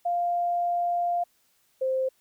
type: tone pair in turn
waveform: sine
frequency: 698.5 / 523.3 Hz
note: F5 / C5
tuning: 0 / 0 cents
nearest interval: perfect fourth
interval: 500 cents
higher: first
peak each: -23 dBFS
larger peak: neither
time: 0.05-1.24 / 1.81-2.09 s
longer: first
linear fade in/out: 10 ms
effects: white hiss -67 dBFS RMS until 2.2 s